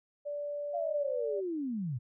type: tone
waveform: sine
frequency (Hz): 582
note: D5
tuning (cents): -16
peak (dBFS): -34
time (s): 0.25-1.41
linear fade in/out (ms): 20
type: linear sweep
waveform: sine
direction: down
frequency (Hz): 703 to 110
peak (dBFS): -32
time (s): 0.73-1.99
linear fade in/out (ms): 20
effects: none